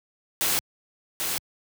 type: noise with echo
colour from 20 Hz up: white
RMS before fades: -24 dBFS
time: 0.41-0.59 s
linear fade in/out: 0 ms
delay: 790 ms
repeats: 1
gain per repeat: -4 dB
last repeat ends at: 1.38 s
effects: high-pass 80 Hz 12 dB/octave